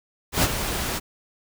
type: noise with ADSR envelope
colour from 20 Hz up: pink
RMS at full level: -18 dBFS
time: 0.32-1 s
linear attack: 110 ms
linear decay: 42 ms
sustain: -9 dB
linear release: 26 ms
effects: none